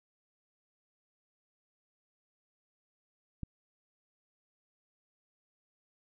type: click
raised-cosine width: 5 ms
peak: -25 dBFS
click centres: 3.433 s
effects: none